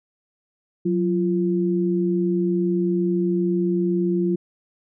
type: tone pair together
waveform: sine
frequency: 182.8 / 345.1 Hz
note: F#3 / F4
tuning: -21 / -21 cents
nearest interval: major seventh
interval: 1100 cents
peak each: -21 dBFS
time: 0.85-4.36 s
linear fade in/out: 10 ms
effects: none